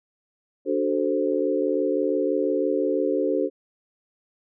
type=chord; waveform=sine; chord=D dominant seventh; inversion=none; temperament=equal with one note detuned; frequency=293.7 / 374.1 / 440 / 523.3 Hz; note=D4 / F#4 / A4 / C5; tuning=0 / +19 / 0 / 0 cents; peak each=-26 dBFS; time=0.65-3.5 s; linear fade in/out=50 ms; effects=none